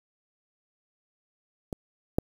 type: clicks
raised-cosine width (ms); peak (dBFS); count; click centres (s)
2; -19 / -9; 2; 1.728 / 2.185
effects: 7-bit